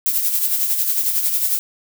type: noise with tremolo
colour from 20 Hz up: violet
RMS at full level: -17 dBFS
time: 0.06-1.59 s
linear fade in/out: 0 ms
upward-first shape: sine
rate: 11 Hz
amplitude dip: 50%
effects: none